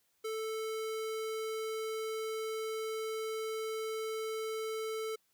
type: tone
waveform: square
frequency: 440 Hz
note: A4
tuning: in tune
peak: -36 dBFS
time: 0.24-5.16 s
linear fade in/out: 10 ms
effects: white hiss -75 dBFS RMS until 5.33 s